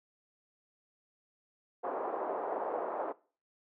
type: band-pass noise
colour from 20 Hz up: pink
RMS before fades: -36 dBFS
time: 1.83-3.13 s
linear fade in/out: 20 ms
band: 420 to 1000 Hz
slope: 24 dB/octave
effects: noise-tail reverb RT60 0.4 s tail -21 dB re dry